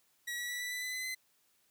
sawtooth tone with pitch steps, 1921 / 1937.7 / 1954.6 / 1971.6 / 1988.7 / 2006 / 2024 / 2041 Hz, B6 / B6 / B6 / B6 / B6 / B6 / B6 / C7, -48 / -33 / -18 / -3 / +12 / +26 / +42 / -44 cents, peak -33 dBFS, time 0.27-1.15 s, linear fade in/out 10 ms, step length 110 ms, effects white hiss -72 dBFS RMS until 1.7 s + high-pass 60 Hz 12 dB/octave

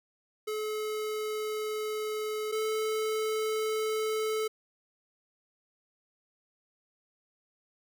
square tone pair in turn, 429.1 / 435.1 Hz, A4 / A4, -43 / -19 cents, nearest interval unison, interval 24 cents, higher second, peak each -32 / -29 dBFS, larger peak second, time 0.47-2.52 / 2.52-4.48 s, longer first, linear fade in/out 10 ms, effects none

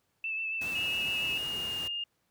sine tone with vibrato, 2637 Hz, E7, in tune, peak -31 dBFS, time 0.24-1.38 s, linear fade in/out 2 ms, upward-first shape triangle, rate 7.2 Hz, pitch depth 30 cents each way
pink noise, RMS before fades -43 dBFS, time 0.61-1.88 s, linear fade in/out 5 ms
sine tone with pitch glide, 2862 to 2826 Hz, F7 to F7, +42 to +20 cents, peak -32 dBFS, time 0.75-2.04 s, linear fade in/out 5 ms, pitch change -22 cents, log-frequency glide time 1.29-1.78 s
effects pink hiss -75 dBFS RMS until 2.3 s + high-pass 80 Hz 12 dB/octave

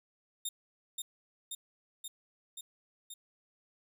15% pulse tone with echo, 3663 Hz, A#7, 31 cents flat, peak -27 dBFS, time 0.45-0.49 s, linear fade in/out 5 ms, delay 530 ms, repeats 5, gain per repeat -2 dB, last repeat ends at 3.14 s, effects none

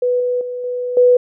sine tone with level steps, 494.2 Hz, B4, 1 cent sharp, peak -13 / -15 / -22 / -19 / -7 dBFS, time 0.02-1.17 s, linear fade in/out 5 ms, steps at 0.2 / 0.41 / 0.64 / 0.97 s, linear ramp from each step 2 ms, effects none

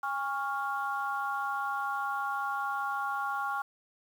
sine chord, Db major, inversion second, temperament equal with one note detuned, 815.4 / 1108.7 / 1396.9 Hz, Ab5 / Db6 / F6, -32 / 0 / 0 cents, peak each -34 dBFS, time 0.03-3.62 s, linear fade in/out 5 ms, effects tanh soft clip ceiling -21 dBFS + 9-bit

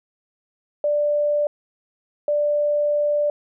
sine tone pair in turn, 589 / 589 Hz, D5 / D5, +5 / +5 cents, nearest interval unison, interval 0 cents, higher neither, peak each -17 dBFS, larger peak neither, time 0.84-1.47 / 2.28-3.3 s, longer second, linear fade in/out 2 ms, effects none

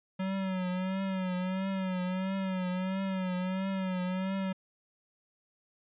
square tone with vibrato, 187.3 Hz, F#3, 21 cents sharp, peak -31 dBFS, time 0.19-4.53 s, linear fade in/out 10 ms, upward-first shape triangle, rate 1.5 Hz, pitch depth 66 cents each way, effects resampled to 8000 Hz

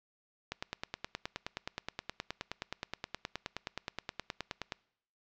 click train, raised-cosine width 0.2 ms, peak -18 dBFS, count 41, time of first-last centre 0.52-4.722 s, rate 9.52 Hz, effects noise-tail reverb RT60 0.7 s tail -24 dB re dry + low-pass 5000 Hz 12 dB/octave

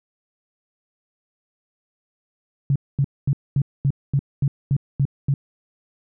sine tone bursts, 138.59 Hz, C#3, in tune, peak -15 dBFS, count 10, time 2.7-5.34 s, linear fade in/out 2 ms, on 57 ms, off 230 ms, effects none

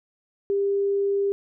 sine tone, 398.7 Hz, G4, 29 cents sharp, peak -20 dBFS, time 0.5-1.32 s, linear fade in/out 0 ms, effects none

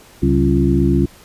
harmonic tone with a mistuned harmonic, 68.6 Hz, C#2, 17 cents flat, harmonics 1 / 2 / 3 / 4 / 5, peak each -18 / -18 / -18 / -18 / -18 dBFS, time 0.22-1.06 s, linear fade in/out 10 ms, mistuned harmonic 3, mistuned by -120 cents, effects pink hiss -45 dBFS RMS until 1.24 s + resampled to 32000 Hz

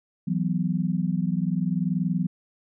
sine chord, E suspended second, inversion none, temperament just, 164.81 / 185.42 / 247.2 Hz, E3 / F#3 / B3, 0 / +4 / +2 cents, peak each -26 / -25 / -31 dBFS, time 0.27-2.27 s, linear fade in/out 10 ms, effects none

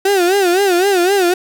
35% pulse tone with vibrato, 374.6 Hz, F#4, 21 cents sharp, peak -9 dBFS, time 0.05-1.34 s, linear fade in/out 5 ms, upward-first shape sine, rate 3.9 Hz, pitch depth 140 cents each way, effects none

